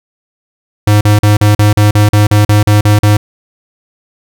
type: tone bursts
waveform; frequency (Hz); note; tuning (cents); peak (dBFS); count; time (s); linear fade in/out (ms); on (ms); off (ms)
square; 104.5; G#2; +11; -5; 13; 0.87-3.17; 5; 140; 40
effects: none